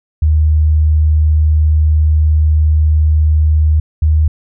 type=tone pair in turn; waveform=sine; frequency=77.1 / 77.41 Hz; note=D#2 / D#2; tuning=-15 / -8 cents; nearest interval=unison; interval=7 cents; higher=second; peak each=-7 dBFS; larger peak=neither; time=0.22-3.8 / 4.02-4.28 s; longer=first; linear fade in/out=5 ms; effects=none